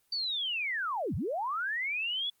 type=linear two-way sweep; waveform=sine; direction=down then up; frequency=4640 to 69.8 to 3460 Hz; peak=-30 dBFS; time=0.12-2.3 s; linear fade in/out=5 ms; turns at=1.15 s; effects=white hiss -71 dBFS RMS until 2.4 s + Opus 24 kbps